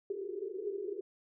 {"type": "band-pass noise", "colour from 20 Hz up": "pink", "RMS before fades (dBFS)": -39, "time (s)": [0.1, 1.01], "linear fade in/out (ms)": 2, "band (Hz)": [370, 420], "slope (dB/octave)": 96, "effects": []}